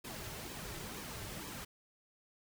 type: noise with flanger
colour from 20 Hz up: pink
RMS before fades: -45 dBFS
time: 0.04-1.65 s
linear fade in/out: 10 ms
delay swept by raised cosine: 1.4 to 4.2 ms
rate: 2.1 Hz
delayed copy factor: -0.6
effects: none